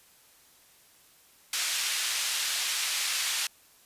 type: band-pass noise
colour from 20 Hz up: pink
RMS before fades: -30 dBFS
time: 1.53-3.47 s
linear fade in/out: 2 ms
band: 2400 to 9600 Hz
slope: 12 dB/octave
effects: white hiss -59 dBFS RMS until 3.85 s + resampled to 32000 Hz